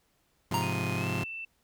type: chord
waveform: sawtooth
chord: F minor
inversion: first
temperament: just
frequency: 104.77 / 130.96 / 174.61 Hz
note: Ab2 / C3 / F3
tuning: +16 / +2 / 0 cents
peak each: -30 dBFS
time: 0.51-1.24 s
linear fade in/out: 5 ms
type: tone with exponential decay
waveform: square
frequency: 932.3 Hz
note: A#5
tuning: in tune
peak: -26 dBFS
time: 0.54-0.95 s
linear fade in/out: 1 ms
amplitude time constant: 89 ms
type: tone with pitch glide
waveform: sine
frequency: 2489 to 2668 Hz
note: D#7 to E7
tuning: 0 to +20 cents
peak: -36 dBFS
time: 0.62-1.45 s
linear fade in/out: 5 ms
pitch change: +120 cents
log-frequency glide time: 0.97-1.07 s
effects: pink hiss -71 dBFS RMS until 1.63 s